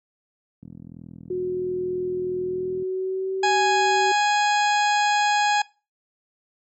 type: click train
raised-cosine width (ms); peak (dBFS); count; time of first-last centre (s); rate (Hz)
5; -22; 92; 0.63-2.823; 41.5
type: tone with pitch glide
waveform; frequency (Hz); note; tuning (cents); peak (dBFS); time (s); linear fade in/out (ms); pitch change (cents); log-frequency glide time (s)
sine; 364.9 to 381.9; F#4 to G4; -24 to -45; -23; 1.3-4.12; 5; +79; 2.38-3.34
type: harmonic tone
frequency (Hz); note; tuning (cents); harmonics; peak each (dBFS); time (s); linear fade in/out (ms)
830.6; G#5; 0; 1 / 2 / 3 / 4 / 5 / 6 / 8 / 9; -19 / -25 / -29 / -31 / -33 / -35 / -37 / -38; 3.43-5.62; 5
effects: noise-tail reverb RT60 0.3 s tail -21 dB re dry + high-pass 200 Hz 12 dB/octave